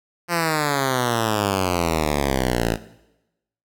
5% pulse exponential sweep, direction down, 175.7 to 54.2 Hz, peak -8 dBFS, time 0.28-2.78 s, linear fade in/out 50 ms, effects noise-tail reverb RT60 0.9 s tail -17 dB re dry

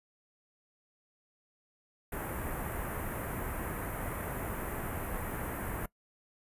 pink band-stop noise, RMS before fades -37 dBFS, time 2.12-5.86 s, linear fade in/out 5 ms, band 2000 to 11000 Hz, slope 24 dB/octave, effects noise-tail reverb RT60 0.1 s tail -21 dB re dry + resampled to 32000 Hz

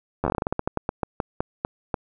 slowing click train, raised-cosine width 1 ms, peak -9 dBFS, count 20, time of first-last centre 0.24-1.942 s, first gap 11 ms, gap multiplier 1.2, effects none

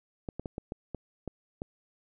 clicks, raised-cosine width 2 ms, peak -22 dBFS, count 8, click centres 0.288 / 0.396 / 0.458 / 0.581 / 0.721 / 0.947 / 1.277 / 1.619 s, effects none

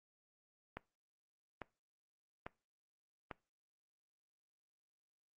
click train, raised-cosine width 0.5 ms, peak -28 dBFS, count 4, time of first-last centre 0.77-3.312 s, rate 1.18 Hz, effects noise-tail reverb RT60 0.3 s tail -22 dB re dry + Opus 48 kbps

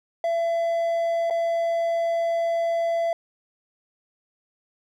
triangle tone with dropouts, 672 Hz, E5, 33 cents sharp, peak -19 dBFS, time 0.24-3.13 s, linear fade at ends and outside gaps 2 ms, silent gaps 1.3-1.307 s, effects none

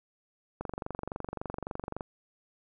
click train, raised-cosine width 1 ms, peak -21 dBFS, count 34, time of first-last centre 0.61-2.008 s, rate 23.6 Hz, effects none

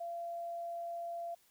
sine tone, 684 Hz, F5, 36 cents flat, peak -38 dBFS, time 0-1.35 s, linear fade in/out 10 ms, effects white hiss -69 dBFS RMS until 1.5 s

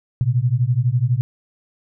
sine beating tone pair, 117.3 / 129.3 Hz, A#2 / C3, +11 / -20 cents, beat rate 12 Hz, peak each -18 dBFS, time 0.21-1.21 s, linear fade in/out 0 ms, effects none

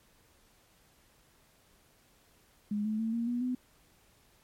sine tone with pitch steps, 207.7 / 215.8 / 224.2 / 232.9 / 241.9 / 251.3 Hz, G#3 / A3 / A3 / A#3 / B3 / B3, 0 / -33 / +33 / -1 / -36 / +30 cents, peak -29 dBFS, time 2.71-3.55 s, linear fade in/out 5 ms, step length 140 ms, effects pink hiss -65 dBFS RMS until 4.43 s + MP3 64 kbps

